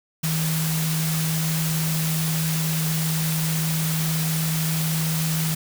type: tone in noise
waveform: sine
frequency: 159.6 Hz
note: D#3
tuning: 44 cents sharp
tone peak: -22 dBFS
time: 0.23-5.55 s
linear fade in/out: 10 ms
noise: white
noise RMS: -28 dBFS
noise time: 0.23-5.55 s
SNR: +3 dB
effects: none